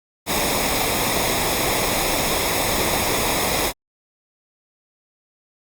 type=noise with comb filter; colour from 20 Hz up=pink; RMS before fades=-21 dBFS; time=0.26-3.73 s; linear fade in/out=50 ms; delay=0.67 ms; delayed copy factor=-0.6; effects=Opus 48 kbps